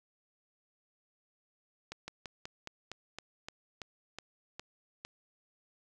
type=slowing click train; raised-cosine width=0.2 ms; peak=-24 dBFS; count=12; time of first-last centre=1.92-5.05 s; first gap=160 ms; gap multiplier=1.11; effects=none